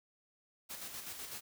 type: noise with tremolo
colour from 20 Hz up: white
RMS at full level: -44 dBFS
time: 0.69-1.41 s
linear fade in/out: 20 ms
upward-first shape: square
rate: 8 Hz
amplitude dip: 40%
effects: none